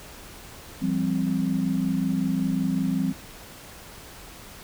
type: chord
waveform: sine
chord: F suspended second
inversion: none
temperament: equal with one note detuned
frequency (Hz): 170.53 / 196 / 261.6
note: F3 / G3 / C4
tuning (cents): -41 / 0 / 0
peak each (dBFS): -27 / -26 / -26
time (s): 0.81-3.13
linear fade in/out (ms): 20
effects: pink hiss -44 dBFS RMS until 4.63 s